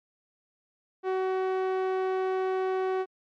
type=tone with low-pass filter; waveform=sawtooth; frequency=376.2 Hz; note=F#4; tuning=29 cents sharp; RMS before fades=-28 dBFS; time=1.03-3.06 s; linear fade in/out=50 ms; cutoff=1500 Hz; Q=0.52; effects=MP3 64 kbps